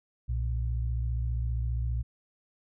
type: tone pair together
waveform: sine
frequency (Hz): 61.57 / 116.54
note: B1 / A#2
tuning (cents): -5 / 0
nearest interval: major seventh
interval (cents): 1105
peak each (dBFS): -28 / -33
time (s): 0.28-2.03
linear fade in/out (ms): 20
effects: none